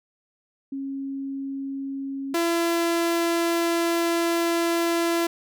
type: tone pair in turn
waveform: sine / sawtooth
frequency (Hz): 273 / 337.8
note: C#4 / E4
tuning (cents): -26 / +42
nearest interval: major third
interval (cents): 368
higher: second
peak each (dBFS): -28 / -17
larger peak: second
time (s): 0.72-2.34 / 2.34-5.27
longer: second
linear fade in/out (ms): 5
effects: none